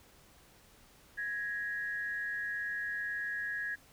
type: tone pair together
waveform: sine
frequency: 1661.2 / 1879.2 Hz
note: G#6 / A#6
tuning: 0 / +13 cents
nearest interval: major second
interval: 213 cents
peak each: -35 / -40 dBFS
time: 1.17-3.76 s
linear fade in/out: 20 ms
effects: pink hiss -61 dBFS RMS until 3.92 s